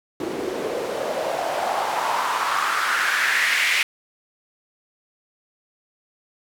white noise with band-pass filter sweep, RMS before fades -23 dBFS, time 0.2-3.83 s, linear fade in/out 2 ms, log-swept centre 340 to 2300 Hz, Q 3.6, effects none

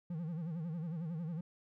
triangle tone with vibrato, 165 Hz, E3, 2 cents sharp, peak -35 dBFS, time 0.1-1.41 s, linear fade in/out 5 ms, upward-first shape sine, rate 11 Hz, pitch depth 130 cents each way, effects none

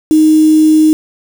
sine tone with quantisation, 311.1 Hz, D#4, in tune, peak -4 dBFS, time 0.11-0.93 s, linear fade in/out 0 ms, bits 4, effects none

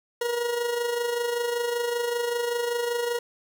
40% pulse tone with amplitude modulation, 476.9 Hz, A#4, 39 cents sharp, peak -22 dBFS, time 0.21-3.19 s, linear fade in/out 5 ms, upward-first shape sine, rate 25.2 Hz, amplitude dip 50%, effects 9-bit

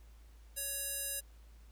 square tone with band-pass filter, 558 Hz, C#5, 11 cents sharp, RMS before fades -39 dBFS, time 0.56-1.21 s, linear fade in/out 20 ms, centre 11000 Hz, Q 2, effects added 55 Hz sine -54 dBFS peak until 1.71 s + pink hiss -68 dBFS RMS until 1.71 s

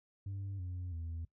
sine tone with pitch steps, 98.2 / 90.05 / 82.58 Hz, G2 / F#2 / E2, +4 / -46 / +4 cents, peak -36 dBFS, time 0.26-1.25 s, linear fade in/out 5 ms, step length 330 ms, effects noise-tail reverb RT60 0.1 s tail -20 dB re dry + tanh soft clip ceiling -37 dBFS

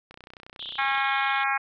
click train, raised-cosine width 0.3 ms, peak -28 dBFS, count 28, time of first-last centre 0.11-0.981 s, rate 31 Hz
pink band-pass noise, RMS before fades -38 dBFS, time 0.59-1.44 s, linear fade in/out 5 ms, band 3000 to 3700 Hz, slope 96 dB/octave
harmonic tone, 272.4 Hz, C#4, 30 cents flat, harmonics 3 / 4 / 5 / 6 / 7 / 8 / 9, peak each -28 / -30 / -31 / -29 / -34 / -31 / -33 dBFS, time 0.78-1.58 s, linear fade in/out 10 ms
effects none

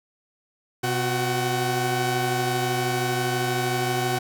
sawtooth tone cluster, 126.1 / 365.6 / 757 Hz, B2 / F#4 / F#5, +36 / -21 / +39 cents, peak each -23 dBFS, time 0.83-4.19 s, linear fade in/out 10 ms, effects none

